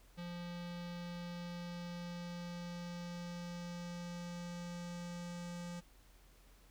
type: tone with low-pass filter sweep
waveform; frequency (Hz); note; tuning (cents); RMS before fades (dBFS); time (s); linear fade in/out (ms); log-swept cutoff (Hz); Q
square; 174.2; F3; -4; -45; 0.17-5.81; 20; 4100 to 7300; 1.8
effects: added 44 Hz sine -62 dBFS peak until 6.7 s + pink hiss -67 dBFS RMS until 6.7 s